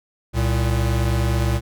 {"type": "tone pair together", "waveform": "square", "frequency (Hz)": [65.41, 114.81], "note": ["C2", "A#2"], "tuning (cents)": [0, -26], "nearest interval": "minor seventh", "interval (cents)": 974, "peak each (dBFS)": -21, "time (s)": [0.33, 1.61], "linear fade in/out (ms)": 50, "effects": []}